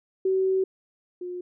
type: tone pair in turn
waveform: sine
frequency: 379.5 / 358.2 Hz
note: F#4 / F4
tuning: +44 / +44 cents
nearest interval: minor second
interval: 100 cents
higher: first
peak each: -20 / -31 dBFS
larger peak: first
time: 0.25-0.64 / 1.21-1.41 s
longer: first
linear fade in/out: 5 ms
effects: none